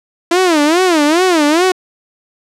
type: tone with vibrato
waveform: sawtooth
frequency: 330.3 Hz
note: E4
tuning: 4 cents sharp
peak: -5 dBFS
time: 0.31-1.72 s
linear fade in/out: 5 ms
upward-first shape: sine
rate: 2.4 Hz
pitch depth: 220 cents each way
effects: low-pass 9000 Hz 12 dB/octave